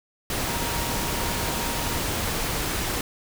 sine tone in noise, 939 Hz, A#5, 12 cents sharp, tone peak -35 dBFS, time 0.47-1.99 s, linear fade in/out 2 ms, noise pink, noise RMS -27 dBFS, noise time 0.3-3.01 s, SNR -11 dB, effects none

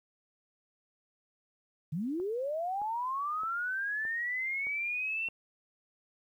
sine linear sweep, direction up, 140.2 to 2724 Hz, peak -31 dBFS, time 1.92-5.29 s, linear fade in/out 10 ms
click train, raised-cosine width 1 ms, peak -36 dBFS, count 6, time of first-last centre 2.2-5.286 s, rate 1.62 Hz
effects 11-bit

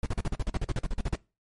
brown noise bursts, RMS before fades -27 dBFS, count 16, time 0.03-1.156 s, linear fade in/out 2 ms, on 31 ms, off 42 ms, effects noise-tail reverb RT60 0.3 s tail -23 dB re dry + MP3 48 kbps

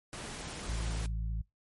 pink noise, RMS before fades -42 dBFS, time 0.13-1.06 s, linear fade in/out 0 ms
harmonic tone, 55 Hz, A1, in tune, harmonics 1 / 2 / 3, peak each -32 / -41 / -45 dBFS, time 0.68-1.42 s, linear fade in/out 10 ms
effects noise-tail reverb RT60 0.2 s tail -24 dB re dry + MP3 48 kbps

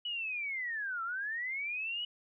sine linear two-way sweep, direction down then up, 2960 to 1318.5 to 2960 Hz, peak -34 dBFS, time 0.05-2.05 s, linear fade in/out 5 ms, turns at 1.03 s, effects none

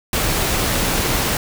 pink noise, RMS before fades -19 dBFS, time 0.13-1.37 s, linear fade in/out 2 ms, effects none

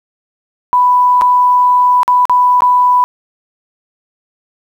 sine tone with dropouts, 991 Hz, B5, 6 cents sharp, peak -6 dBFS, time 0.73-3.04 s, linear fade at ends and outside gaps 0 ms, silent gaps 1.212-1.219 / 2.032-2.079 / 2.254-2.296 / 2.606-2.621 s, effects 7-bit

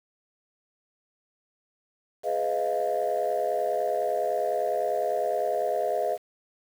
sine chord, F half-diminished seventh, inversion first, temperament just, 419.1 / 502.9 / 628.6 / 698.5 Hz, Ab4 / Cb5 / Eb5 / F5, +16 / +31 / +18 / 0 cents, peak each -31 / -30 / -27 / -28 dBFS, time 2.23-6.18 s, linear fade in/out 50 ms, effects tanh soft clip ceiling -17 dBFS + 8-bit

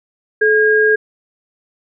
sine tone pair together, 431.2 / 1628 Hz, A4 / G#6, -35 / -35 cents, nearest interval octave + major seventh, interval 2300 cents, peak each -12 dBFS, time 0.41-0.96 s, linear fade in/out 10 ms, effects none

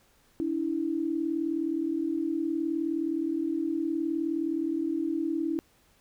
sine tone pair together, 288.8 / 328.1 Hz, D4 / E4, -29 / -8 cents, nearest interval major second, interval 221 cents, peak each -31 / -28 dBFS, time 0.4-5.59 s, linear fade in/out 0 ms, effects pink hiss -64 dBFS RMS until 6 s

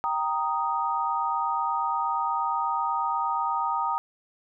sine chord, Eb major, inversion first, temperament equal, 784 / 932.3 / 1244.5 Hz, G5 / Bb5 / Eb6, 0 / 0 / 0 cents, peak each -31 / -27 / -28 dBFS, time 0.04-3.98 s, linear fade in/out 0 ms, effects none

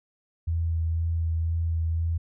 sine tone with vibrato, 82.41 Hz, E2, in tune, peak -23 dBFS, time 0.47-2.18 s, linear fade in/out 10 ms, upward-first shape sine, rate 2 Hz, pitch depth 16 cents each way, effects none

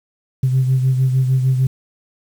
sine beating tone pair, 130 / 136.6 Hz, C3 / C#3, -11 / -25 cents, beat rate 6.6 Hz, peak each -12 / -21 dBFS, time 0.43-1.67 s, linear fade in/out 5 ms, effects tanh soft clip ceiling -8 dBFS + 7-bit

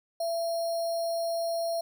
sine tone with sample-and-hold, 671 Hz, E5, 31 cents sharp, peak -27 dBFS, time 0.2-1.81 s, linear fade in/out 5 ms, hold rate 4900 Hz, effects none

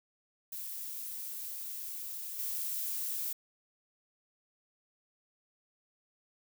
violet noise with level steps, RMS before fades -41 / -36 dBFS, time 0.52-3.33 s, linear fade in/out 5 ms, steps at 2.39 s, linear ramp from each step 2 ms, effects none

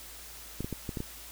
clicks, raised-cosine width 3 ms, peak -21 dBFS, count 6, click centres 0.606 / 0.645 / 0.727 / 0.892 / 0.972 / 1.004 s, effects added 55 Hz sine -53 dBFS peak until 1.31 s + white hiss -47 dBFS RMS until 1.31 s

